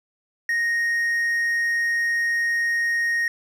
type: tone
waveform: triangle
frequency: 1864.7 Hz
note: A#6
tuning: in tune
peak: -18 dBFS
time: 0.49-3.28 s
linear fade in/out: 2 ms
effects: none